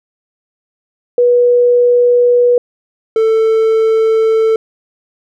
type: tone pair in turn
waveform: sine / triangle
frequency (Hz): 486.7 / 444.2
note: B4 / A4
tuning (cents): -25 / +16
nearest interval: major second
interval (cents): 159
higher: first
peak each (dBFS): -6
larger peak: neither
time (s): 1.18-2.58 / 3.16-4.56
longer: neither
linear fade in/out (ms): 2
effects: none